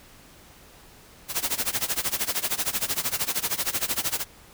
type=noise with tremolo; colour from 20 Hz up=white; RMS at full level=-24 dBFS; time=1.28-4.25 s; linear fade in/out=50 ms; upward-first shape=sine; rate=13 Hz; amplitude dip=90%; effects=pink hiss -51 dBFS RMS until 4.53 s